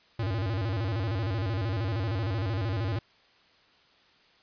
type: tone with vibrato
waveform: square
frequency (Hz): 103.83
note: G#2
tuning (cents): 0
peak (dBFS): -28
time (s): 0.19-2.99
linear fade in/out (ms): 5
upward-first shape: square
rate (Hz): 13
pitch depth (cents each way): 180
effects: white hiss -61 dBFS RMS until 4.42 s + resampled to 11025 Hz